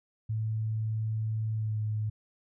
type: tone with pitch glide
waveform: sine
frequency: 109.8 to 107.48 Hz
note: A2 to A2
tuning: -3 to -40 cents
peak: -28 dBFS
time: 0.29-2.1 s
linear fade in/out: 10 ms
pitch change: -37 cents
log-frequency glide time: 1.54-1.78 s
effects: none